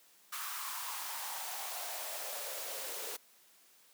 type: noise with high-pass filter sweep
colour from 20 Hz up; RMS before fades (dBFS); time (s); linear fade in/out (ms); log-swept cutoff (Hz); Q
white; -41; 0.32-3.17; 10; 1200 to 440; 4.4
effects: white hiss -64 dBFS RMS until 3.93 s + high-pass 200 Hz 12 dB/octave